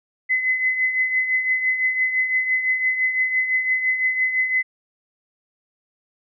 sine tone with tremolo, 2031 Hz, B6, 48 cents sharp, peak -15 dBFS, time 0.29-4.63 s, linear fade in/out 20 ms, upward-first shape triangle, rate 5.9 Hz, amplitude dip 65%, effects none

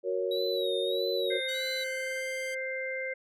sine chord, F# major, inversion none, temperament equal, 370 / 466.2 / 554.4 Hz, F#4 / A#4 / C#5, 0 / 0 / 0 cents, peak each -32 dBFS, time 0.03-1.41 s, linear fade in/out 50 ms
triangle tone with vibrato, 3836 Hz, A#7, 49 cents sharp, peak -33 dBFS, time 0.31-1.84 s, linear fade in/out 5 ms, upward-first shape sine, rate 1.6 Hz, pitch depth 82 cents each way
harmonic tone, 523.3 Hz, C5, in tune, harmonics 1 / 3 / 4, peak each -35 / -40 / -35 dBFS, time 1.3-3.14 s, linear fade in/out 10 ms
10% pulse tone with pitch glide, 1500 to 1570.9 Hz, F#6 to G6, +23 to +3 cents, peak -33 dBFS, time 1.48-2.55 s, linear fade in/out 10 ms, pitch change +80 cents, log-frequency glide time 1.72-2.28 s
effects none

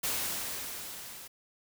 white noise with level ramp, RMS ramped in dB -31 to -47 dBFS, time 0.03-1.28 s, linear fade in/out 10 ms, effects none

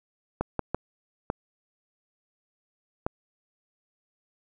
clicks, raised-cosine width 1 ms, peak -12 dBFS, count 5, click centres 0.41 / 0.593 / 0.746 / 1.301 / 3.065 s, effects none

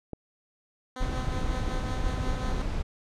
click, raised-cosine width 2 ms, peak -22 dBFS, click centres 0.133 s
10% pulse tone with tremolo, 255.4 Hz, C4, 42 cents flat, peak -27 dBFS, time 0.96-2.62 s, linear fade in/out 2 ms, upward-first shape sine, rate 5.5 Hz, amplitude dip 45%
brown noise, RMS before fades -29 dBFS, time 1-2.83 s, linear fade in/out 20 ms
effects low-pass 7000 Hz 12 dB/octave

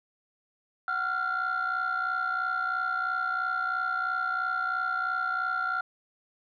sine tone cluster, 746 / 1376 / 1439 Hz, F#5 / F6 / F#6, +14 / -26 / -49 cents, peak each -35 / -27 / -31 dBFS, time 0.88-5.81 s, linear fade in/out 2 ms, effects tanh soft clip ceiling -22 dBFS

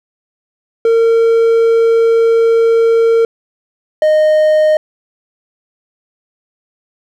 triangle tone pair in turn, 457.4 / 616.9 Hz, A#4 / D#5, -33 / -15 cents, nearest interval perfect fourth, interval 518 cents, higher second, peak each -5 dBFS, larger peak neither, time 0.85-3.25 / 4.02-4.77 s, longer first, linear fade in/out 2 ms, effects none

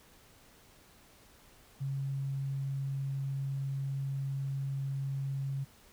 sine tone, 136.8 Hz, C#3, 23 cents flat, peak -32 dBFS, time 1.8-5.65 s, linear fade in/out 20 ms, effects pink hiss -60 dBFS RMS until 5.92 s

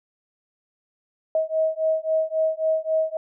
sine beating tone pair, 634 / 637.7 Hz, D#5 / D#5, +32 / +42 cents, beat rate 3.7 Hz, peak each -23 dBFS, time 1.35-3.17 s, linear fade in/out 2 ms, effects none

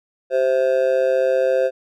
triangle tone with amplitude modulation, 523.3 Hz, C5, in tune, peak -9 dBFS, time 0.3-1.71 s, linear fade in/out 50 ms, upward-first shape sine, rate 135 Hz, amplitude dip 90%, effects none

